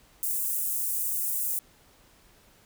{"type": "high-pass noise", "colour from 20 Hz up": "white", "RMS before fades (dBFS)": -29, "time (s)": [0.23, 1.59], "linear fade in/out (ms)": 0, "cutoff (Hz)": 8500, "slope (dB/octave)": 24, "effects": ["pink hiss -59 dBFS RMS until 2.65 s"]}